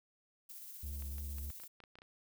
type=noise with tremolo; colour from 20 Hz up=violet; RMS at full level=-49 dBFS; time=0.49-1.68 s; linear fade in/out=10 ms; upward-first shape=square; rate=16 Hz; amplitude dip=25%
type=tone with vibrato; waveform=triangle; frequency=70.7 Hz; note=C#2; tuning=35 cents sharp; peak=-38 dBFS; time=0.83-1.51 s; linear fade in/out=5 ms; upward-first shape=triangle; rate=3.2 Hz; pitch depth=20 cents each way
type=clicks; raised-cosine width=0.3 ms; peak=-39 dBFS; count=11; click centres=1.023 / 1.183 / 1.384 / 1.502 / 1.6 / 1.636 / 1.803 / 1.838 / 1.955 / 1.987 / 2.019 s
effects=none